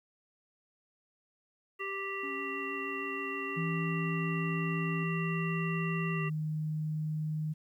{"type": "harmonic tone", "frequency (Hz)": 392, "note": "G4", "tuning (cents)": 0, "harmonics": [1, 3, 5, 7], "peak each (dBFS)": [-40, -40, -40, -40], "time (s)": [1.79, 6.3], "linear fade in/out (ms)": 20}
{"type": "tone with vibrato", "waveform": "triangle", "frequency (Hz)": 277.2, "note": "C#4", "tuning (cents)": 0, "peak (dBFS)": -40, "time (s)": [2.23, 5.04], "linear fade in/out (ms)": 5, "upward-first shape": "sine", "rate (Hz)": 6.4, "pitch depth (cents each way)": 27}
{"type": "tone with pitch glide", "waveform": "sine", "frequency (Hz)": [164.81, 154.66], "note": ["E3", "D#3"], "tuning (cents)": [0, -10], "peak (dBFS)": -31, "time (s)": [3.56, 7.54], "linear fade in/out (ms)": 20, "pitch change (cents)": -110, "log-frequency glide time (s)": [6.13, 6.25]}
{"effects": ["11-bit"]}